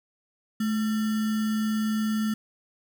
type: tone with sample-and-hold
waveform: sine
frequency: 216.5 Hz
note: A3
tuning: 28 cents flat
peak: -23 dBFS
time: 0.6-2.34 s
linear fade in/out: 5 ms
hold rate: 1575 Hz
effects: none